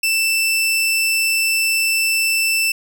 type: tone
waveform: sawtooth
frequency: 2662 Hz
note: E7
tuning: 16 cents sharp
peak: -12 dBFS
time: 0.03-2.72 s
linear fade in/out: 5 ms
effects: none